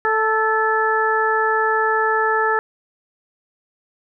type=harmonic tone with a mistuned harmonic; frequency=440 Hz; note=A4; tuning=in tune; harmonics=1 / 2 / 3 / 4; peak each=-21 / -21 / -21 / -21 dBFS; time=0.05-2.59 s; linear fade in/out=0 ms; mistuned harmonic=4; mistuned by=-25 cents; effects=none